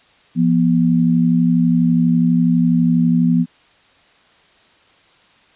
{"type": "tone pair together", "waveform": "sine", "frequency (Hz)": [171.14, 243.3], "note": ["F3", "B3"], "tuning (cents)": [-35, -26], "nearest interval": "tritone", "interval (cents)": 609, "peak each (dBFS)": -14, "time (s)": [0.35, 3.46], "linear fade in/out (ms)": 50, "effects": ["white hiss -52 dBFS RMS until 5.55 s", "resampled to 8000 Hz"]}